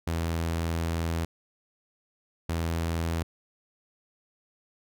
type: tone bursts at uneven times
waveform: sawtooth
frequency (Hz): 82.9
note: E2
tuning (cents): +10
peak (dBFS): -23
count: 2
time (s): 0.07-1.25 / 2.49-3.23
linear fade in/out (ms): 5
effects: none